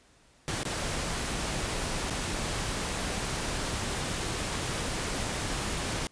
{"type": "noise with dropouts", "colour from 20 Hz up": "pink", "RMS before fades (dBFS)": -32, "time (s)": [0.48, 6.07], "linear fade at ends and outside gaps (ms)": 0, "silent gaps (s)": [[0.632, 0.652], [2.1, 2.106]], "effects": ["pink hiss -61 dBFS RMS until 6.11 s", "resampled to 22050 Hz"]}